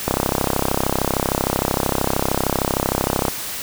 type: click train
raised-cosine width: 1 ms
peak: -3 dBFS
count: 107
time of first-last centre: 0.08-3.282 s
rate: 33.1 Hz
effects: white hiss -28 dBFS RMS until 3.62 s